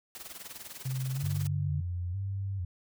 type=noise with tremolo; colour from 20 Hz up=white; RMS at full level=-42 dBFS; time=0.15-1.47 s; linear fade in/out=0 ms; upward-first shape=sine; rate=20 Hz; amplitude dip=75%
type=tone with pitch glide; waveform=sine; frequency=130.81 to 145.14 Hz; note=C3 to D3; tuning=0 to -20 cents; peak=-30 dBFS; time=0.85-1.81 s; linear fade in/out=10 ms; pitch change=+180 cents; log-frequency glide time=1.14-1.25 s
type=tone with vibrato; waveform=sine; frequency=93 Hz; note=F#2; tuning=9 cents sharp; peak=-31 dBFS; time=1.23-2.65 s; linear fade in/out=5 ms; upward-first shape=square; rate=1.1 Hz; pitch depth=86 cents each way
effects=none